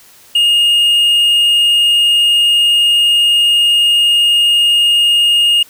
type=tone; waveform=triangle; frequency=2846 Hz; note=F7; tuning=32 cents sharp; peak=-6 dBFS; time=0.35-5.63 s; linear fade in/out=5 ms; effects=white hiss -43 dBFS RMS until 5.69 s